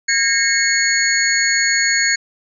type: tone cluster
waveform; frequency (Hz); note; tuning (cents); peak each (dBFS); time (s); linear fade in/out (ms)
sine; 1627 / 1833 / 2174 / 4385 / 6720; G#6 / A#6 / C#7 / C#8 / G#8; -36 / -30 / -34 / -20 / +19; -20; 0.08-2.16; 10
effects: none